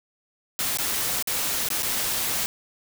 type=noise with dropouts; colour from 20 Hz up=white; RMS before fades=-26 dBFS; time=0.59-2.46 s; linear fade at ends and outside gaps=0 ms; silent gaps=0.772-0.786 / 1.225-1.273 / 1.687-1.703 / 1.823-1.83 s; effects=none